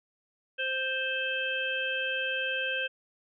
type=harmonic tone; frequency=523.3 Hz; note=C5; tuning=in tune; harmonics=1 / 3 / 5 / 6; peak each=-36 / -32 / -33 / -36 dBFS; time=0.58-2.88 s; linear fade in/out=20 ms; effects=none